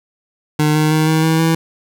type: tone with pitch steps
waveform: 25% pulse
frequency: 151.7 / 153.91 / 156.15 / 158.42 / 160.72 / 163.06 Hz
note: D#3 / D#3 / D#3 / D#3 / E3 / E3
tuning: -44 / -18 / +7 / +32 / -44 / -19 cents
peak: -8 dBFS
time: 0.59-1.55 s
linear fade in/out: 5 ms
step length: 160 ms
effects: none